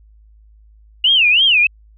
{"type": "tone with vibrato", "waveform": "sine", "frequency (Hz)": 2794, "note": "F7", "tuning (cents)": 0, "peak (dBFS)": -9, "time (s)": [1.04, 1.67], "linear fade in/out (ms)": 5, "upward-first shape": "sine", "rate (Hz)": 3.1, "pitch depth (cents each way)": 260, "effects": ["added 53 Hz sine -44 dBFS peak until 1.97 s"]}